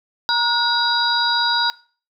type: tone cluster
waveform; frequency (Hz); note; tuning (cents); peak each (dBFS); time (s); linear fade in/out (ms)
sine; 942 / 1447 / 3853 / 4808; A#5 / F#6 / B7 / D8; +18 / -39 / -44 / +40; -21; 0.29-1.7; 0
effects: noise-tail reverb RT60 0.4 s tail -21 dB re dry